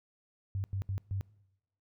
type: tone bursts at uneven times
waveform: sine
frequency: 97.4 Hz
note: G2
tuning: 11 cents flat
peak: -31 dBFS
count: 4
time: 0.55-0.64 / 0.73-0.82 / 0.89-0.98 / 1.11-1.21 s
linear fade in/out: 0 ms
effects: noise-tail reverb RT60 0.9 s tail -23 dB re dry